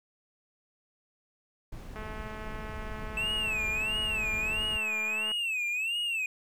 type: noise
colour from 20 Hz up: brown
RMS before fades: -40 dBFS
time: 1.72-4.77 s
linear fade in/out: 5 ms
type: click train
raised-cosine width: 0.5 ms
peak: -28 dBFS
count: 726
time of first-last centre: 1.96-5.316 s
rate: 216 Hz
type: tone with vibrato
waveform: triangle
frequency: 2628 Hz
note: E7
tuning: 6 cents flat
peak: -27 dBFS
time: 3.17-6.26 s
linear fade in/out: 2 ms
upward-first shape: sine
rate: 1.5 Hz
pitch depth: 160 cents each way
effects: none